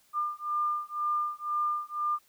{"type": "beating tone pair", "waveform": "sine", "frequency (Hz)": [1200, 1202], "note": ["D6", "D6"], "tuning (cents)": [37, 40], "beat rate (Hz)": 2, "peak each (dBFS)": -31, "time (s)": [0.13, 2.19], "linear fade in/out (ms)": 50, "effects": ["white hiss -65 dBFS RMS until 2.28 s"]}